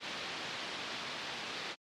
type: low-pass noise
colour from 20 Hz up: white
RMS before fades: -41 dBFS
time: 0-1.76 s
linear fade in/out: 50 ms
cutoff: 4200 Hz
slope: 24 dB/octave
effects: high-pass 150 Hz 12 dB/octave + MP3 64 kbps